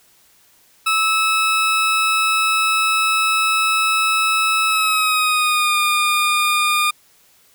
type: tone with pitch glide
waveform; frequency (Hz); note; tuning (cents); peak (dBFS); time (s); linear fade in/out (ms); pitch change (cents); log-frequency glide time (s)
20% pulse; 1300 to 1212.9; E6 to D#6; -24 to -45; -10; 0.86-6.91; 10; -121; 4.68-5.77
effects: white hiss -54 dBFS RMS until 7.54 s